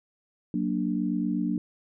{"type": "chord", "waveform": "sine", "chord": "Gb augmented", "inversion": "none", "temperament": "equal", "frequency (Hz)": [185, 233.1, 293.7], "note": ["Gb3", "Bb3", "D4"], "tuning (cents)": [0, 0, 0], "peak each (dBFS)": -29, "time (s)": [0.54, 1.58], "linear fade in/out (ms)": 2, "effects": []}